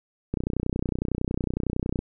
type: click train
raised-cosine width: 3 ms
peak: -13 dBFS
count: 52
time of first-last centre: 0.34-1.99 s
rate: 30.9 Hz
effects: none